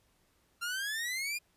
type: exponential sweep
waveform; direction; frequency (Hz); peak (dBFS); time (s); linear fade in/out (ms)
sawtooth; up; 1372 to 2459; -30; 0.61-1.39; 20
effects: pink hiss -71 dBFS RMS until 1.56 s + resampled to 32000 Hz